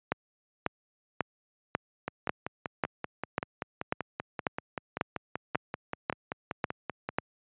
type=two click trains; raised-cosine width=0.5 ms; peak=-11 / -17 dBFS; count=14 / 27; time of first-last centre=0.12-7.185 / 2.08-7.09 s; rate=1.84 / 5.19 Hz; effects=high-pass 100 Hz 12 dB/octave + resampled to 8000 Hz